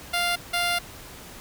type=tone bursts at uneven times; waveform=10% pulse; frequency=698.5 Hz; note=F5; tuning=in tune; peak=-14 dBFS; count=2; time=0.13-0.36 / 0.53-0.79 s; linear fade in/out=10 ms; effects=pink hiss -43 dBFS RMS until 1.4 s